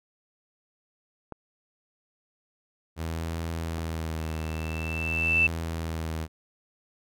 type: clicks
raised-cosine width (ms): 1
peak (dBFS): -23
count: 2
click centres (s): 1.323 / 3.784
type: tone with vibrato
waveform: sawtooth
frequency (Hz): 81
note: E2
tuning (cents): -30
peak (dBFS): -26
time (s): 2.96-6.28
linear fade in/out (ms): 50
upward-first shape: sine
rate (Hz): 0.5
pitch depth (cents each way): 34
type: tone with exponential growth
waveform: sine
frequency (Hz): 2655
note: E7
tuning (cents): +12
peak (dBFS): -17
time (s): 4.18-5.47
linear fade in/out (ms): 5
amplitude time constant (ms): 280
effects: none